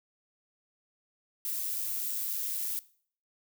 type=noise with amplitude modulation; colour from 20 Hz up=violet; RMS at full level=-32 dBFS; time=1.45-2.79 s; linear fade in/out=0 ms; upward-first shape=sine; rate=104 Hz; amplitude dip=35%; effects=noise-tail reverb RT60 0.5 s tail -19 dB re dry

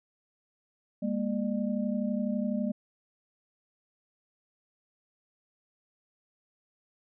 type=tone cluster; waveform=sine; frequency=205 / 237 / 600 Hz; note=G#3 / A#3 / D5; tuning=-22 / +29 / +37 cents; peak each=-30 / -31 / -37 dBFS; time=1.02-2.72 s; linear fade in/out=10 ms; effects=none

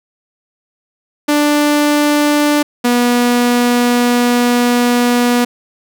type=tone pair in turn; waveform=sawtooth; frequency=294.5 / 242.7 Hz; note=D4 / B3; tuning=+5 / -30 cents; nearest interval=minor third; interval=335 cents; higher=first; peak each=-6 dBFS; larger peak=neither; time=1.28-2.63 / 2.84-5.45 s; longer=second; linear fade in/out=10 ms; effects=none

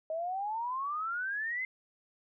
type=exponential sweep; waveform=sine; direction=up; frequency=625 to 2093 Hz; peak=-32 dBFS; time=0.1-1.65 s; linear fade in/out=2 ms; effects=none

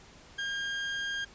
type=tone; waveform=30% pulse; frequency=1611 Hz; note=G6; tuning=47 cents sharp; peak=-29 dBFS; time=0.38-1.25 s; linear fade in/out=10 ms; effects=pink hiss -54 dBFS RMS until 1.34 s + resampled to 16000 Hz

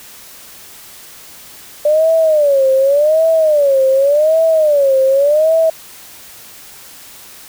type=tone with vibrato; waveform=sine; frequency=587.3 Hz; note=D5; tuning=in tune; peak=-8 dBFS; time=1.85-5.7 s; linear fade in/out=5 ms; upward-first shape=sine; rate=0.87 Hz; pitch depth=180 cents each way; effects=white hiss -37 dBFS RMS until 7.48 s

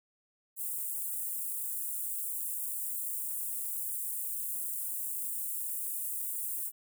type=high-pass noise; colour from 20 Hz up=white; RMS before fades=-36 dBFS; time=0.56-6.72 s; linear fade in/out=50 ms; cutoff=8200 Hz; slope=48 dB/octave; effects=none

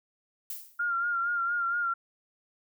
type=noise with exponential decay; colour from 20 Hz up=violet; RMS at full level=-34 dBFS; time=0.5-0.86 s; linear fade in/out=2 ms; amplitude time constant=77 ms
type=tone with vibrato; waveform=sine; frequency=1396.9 Hz; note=F6; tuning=in tune; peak=-26 dBFS; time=0.79-1.94 s; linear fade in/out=10 ms; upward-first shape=sine; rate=4.3 Hz; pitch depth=40 cents each way
effects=none

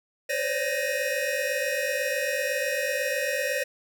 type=tone cluster; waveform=square; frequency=509 / 527 / 575 / 1868 / 2506 Hz; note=C5 / C5 / D5 / A#6 / D#7; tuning=-48 / +12 / -37 / +3 / +12 cents; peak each=-36 / -33 / -31 / -31 / -35 dBFS; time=0.29-3.64 s; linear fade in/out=10 ms; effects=none

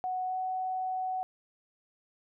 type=tone with pitch glide; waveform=sine; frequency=740 to 746.9 Hz; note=F#5 to F#5; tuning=0 to +16 cents; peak=-30 dBFS; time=0.04-1.23 s; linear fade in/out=0 ms; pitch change=+16 cents; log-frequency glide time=0.26-0.36 s; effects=none

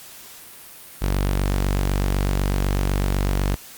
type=tone; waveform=sawtooth; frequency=48 Hz; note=G1; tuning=36 cents flat; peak=-15 dBFS; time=1.01-3.56 s; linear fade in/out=20 ms; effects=white hiss -42 dBFS RMS until 3.77 s + Opus 48 kbps

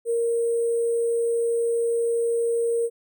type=tone with sample-and-hold; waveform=sine; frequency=466.2 Hz; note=A#4; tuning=in tune; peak=-20 dBFS; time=0.05-2.9 s; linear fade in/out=50 ms; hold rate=8820 Hz; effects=none

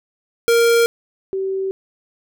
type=tone pair in turn; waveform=square / sine; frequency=466.2 / 384.3 Hz; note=A#4 / G4; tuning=0 / -34 cents; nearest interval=minor third; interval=334 cents; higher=first; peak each=-12 / -19 dBFS; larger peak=first; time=0.48-0.86 / 1.33-1.71 s; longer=neither; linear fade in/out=0 ms; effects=none

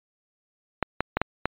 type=clicks; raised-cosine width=0.5 ms; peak=-7 dBFS; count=5; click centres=0.827 / 1.006 / 1.17 / 1.216 / 1.456 s; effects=resampled to 8000 Hz

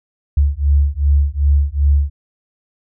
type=beating tone pair; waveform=sine; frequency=70.2 / 72.8 Hz; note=C#2 / D2; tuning=+22 / -15 cents; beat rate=2.6 Hz; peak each=-14 dBFS; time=0.37-2.1 s; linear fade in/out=5 ms; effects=none

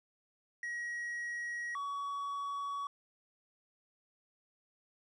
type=tone pair in turn; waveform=triangle; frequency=1902 / 1128 Hz; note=A#6 / C#6; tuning=+34 / +30 cents; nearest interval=major sixth; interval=904 cents; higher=first; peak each=-35 / -34 dBFS; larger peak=second; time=0.63-1.75 / 1.75-2.87 s; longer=neither; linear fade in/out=2 ms; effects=resampled to 22050 Hz + 12-bit

